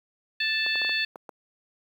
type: harmonic tone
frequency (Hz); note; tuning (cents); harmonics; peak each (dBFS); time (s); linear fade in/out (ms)
880; A5; 0; 2 / 3 / 4 / 5; -28 / -28 / -31 / -31; 0.4-1.05; 5
type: clicks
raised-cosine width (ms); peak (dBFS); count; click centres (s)
1; -23; 7; 0.664 / 0.756 / 0.817 / 0.848 / 0.894 / 1.158 / 1.292
effects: high-pass 400 Hz 12 dB/octave + 9-bit